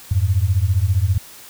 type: beating tone pair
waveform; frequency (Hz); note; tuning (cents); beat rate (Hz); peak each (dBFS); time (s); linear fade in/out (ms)
sine; 87.31 / 102.31; F2 / G#2; 0 / -25; 15; -17; 0.11-1.18; 5
effects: white hiss -41 dBFS RMS until 1.49 s